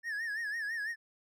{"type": "tone with vibrato", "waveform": "triangle", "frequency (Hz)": 1760, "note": "A6", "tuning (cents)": 0, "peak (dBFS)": -32, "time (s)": [0.03, 0.96], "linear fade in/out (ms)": 50, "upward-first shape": "sine", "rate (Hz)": 6, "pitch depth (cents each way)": 110, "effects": []}